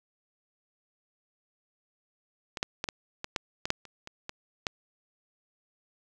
clicks, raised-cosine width 0.2 ms, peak -18 / -10 / -13 / -14 / -17 / -11 / -15 / -7 / -30 / -24 / -19 / -11 dBFS, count 12, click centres 2.572 / 2.629 / 2.841 / 2.888 / 3.244 / 3.362 / 3.655 / 3.704 / 3.853 / 4.074 / 4.294 / 4.668 s, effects none

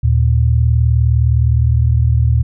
sine tone pair together, 76.6 / 116.13 Hz, D#2 / A#2, -27 / -6 cents, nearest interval perfect fifth, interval 721 cents, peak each -12 dBFS, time 0.03-2.43 s, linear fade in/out 10 ms, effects none

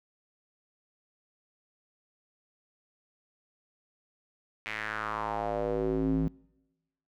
square tone with band-pass filter sweep, 54 Hz, A1, 32 cents flat, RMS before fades -31 dBFS, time 4.66-6.28 s, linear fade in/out 0 ms, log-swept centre 2300 to 210 Hz, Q 3.4, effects noise-tail reverb RT60 1.0 s tail -25 dB re dry

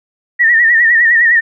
sine tone with vibrato, 1864.7 Hz, A#6, in tune, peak -6 dBFS, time 0.39-1.41 s, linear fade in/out 20 ms, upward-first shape sine, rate 9.8 Hz, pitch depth 76 cents each way, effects none

